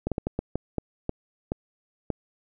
slowing click train, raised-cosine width 2 ms, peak -13 dBFS, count 10, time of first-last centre 0.07-2.103 s, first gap 47 ms, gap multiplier 1.37, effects none

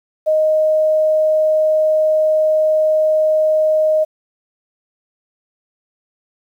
sine tone, 622.3 Hz, D#5, in tune, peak -11 dBFS, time 0.26-4.05 s, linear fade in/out 20 ms, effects 8-bit

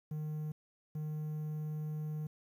triangle tone bursts at uneven times, 153.1 Hz, D#3, 28 cents flat, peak -34 dBFS, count 2, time 0.11-0.52 / 0.95-2.27 s, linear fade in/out 5 ms, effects 11-bit

